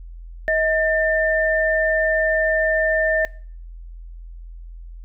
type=tone pair together; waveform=sine; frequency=634 / 1793.2 Hz; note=D#5 / A6; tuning=+32 / +32 cents; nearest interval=octave + tritone; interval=1800 cents; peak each=-19 dBFS; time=0.48-3.25 s; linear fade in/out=0 ms; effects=noise-tail reverb RT60 0.5 s tail -23 dB re dry + added 42 Hz sine -34 dBFS peak until 5.04 s